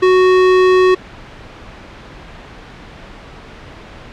square tone, 370 Hz, F#4, in tune, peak -8 dBFS, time 0.02-0.95 s, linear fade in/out 10 ms, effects pink hiss -35 dBFS RMS until 4.12 s + low-pass 3000 Hz 12 dB/octave

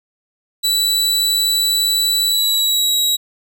sawtooth tone with pitch glide, 3951 to 3850 Hz, B7 to B7, 0 to -45 cents, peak -11 dBFS, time 0.63-3.17 s, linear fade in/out 20 ms, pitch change -45 cents, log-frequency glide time 2.25-3 s, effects none

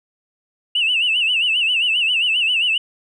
sine tone with vibrato, 2794 Hz, F7, in tune, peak -14 dBFS, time 0.75-2.78 s, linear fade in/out 5 ms, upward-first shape sine, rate 7.5 Hz, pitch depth 130 cents each way, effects tanh soft clip ceiling -10 dBFS

